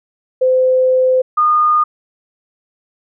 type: tone pair in turn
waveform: sine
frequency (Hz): 514 / 1222.5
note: C5 / D#6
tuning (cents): -31 / -31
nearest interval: octave + minor third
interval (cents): 1500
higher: second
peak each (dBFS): -9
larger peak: neither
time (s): 0.41-1.22 / 1.37-1.84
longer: first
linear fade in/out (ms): 10
effects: none